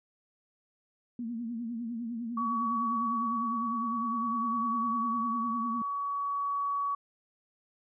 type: tone with vibrato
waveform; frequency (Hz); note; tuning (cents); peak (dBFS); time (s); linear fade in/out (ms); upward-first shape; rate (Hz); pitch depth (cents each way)
sine; 233.1; A#3; 0; -33; 1.19-5.82; 2; triangle; 9.9; 100
type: tone with tremolo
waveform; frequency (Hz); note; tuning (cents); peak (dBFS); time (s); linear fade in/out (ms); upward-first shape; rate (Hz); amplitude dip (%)
sine; 1130; C#6; +33; -28; 2.37-6.95; 5; sine; 0.51; 25
effects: none